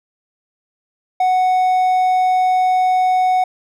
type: tone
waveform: triangle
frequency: 740 Hz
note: F#5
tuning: in tune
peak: -10 dBFS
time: 1.2-3.44 s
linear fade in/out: 5 ms
effects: none